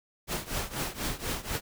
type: noise with tremolo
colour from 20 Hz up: pink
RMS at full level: -30 dBFS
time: 0.27-1.61 s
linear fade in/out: 50 ms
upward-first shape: triangle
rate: 4.1 Hz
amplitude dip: 90%
effects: none